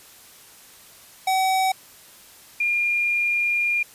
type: tone pair in turn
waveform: square / sine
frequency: 759 / 2410 Hz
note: F#5 / D7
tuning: +44 / +44 cents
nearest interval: octave + minor sixth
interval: 2000 cents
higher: second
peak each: -19 dBFS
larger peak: neither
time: 1.27-1.72 / 2.6-3.83 s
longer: second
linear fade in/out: 5 ms
effects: white hiss -48 dBFS RMS until 3.94 s + resampled to 32000 Hz